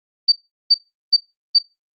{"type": "tone bursts", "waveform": "sine", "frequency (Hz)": 4617, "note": "D8", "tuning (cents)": -30, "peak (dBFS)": -8, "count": 4, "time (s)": [0.28, 1.588], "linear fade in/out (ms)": 10, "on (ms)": 42, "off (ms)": 380, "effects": ["noise-tail reverb RT60 0.2 s tail -17 dB re dry", "Opus 48 kbps"]}